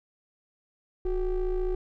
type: ring-modulated tone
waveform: triangle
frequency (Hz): 197.4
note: G3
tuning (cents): +12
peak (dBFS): -20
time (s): 1.05-1.75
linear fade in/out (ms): 5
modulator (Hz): 170
effects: none